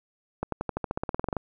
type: accelerating click train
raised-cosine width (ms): 1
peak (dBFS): -14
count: 16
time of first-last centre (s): 0.43-1.367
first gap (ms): 93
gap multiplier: 0.94
effects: none